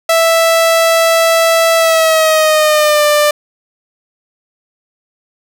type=tone with pitch glide; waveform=sawtooth; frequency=659.3 to 594.2 Hz; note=E5 to D5; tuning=0 to +20 cents; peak=-4 dBFS; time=0.09-3.31 s; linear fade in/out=5 ms; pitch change=-180 cents; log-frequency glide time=1.77-3.04 s; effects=none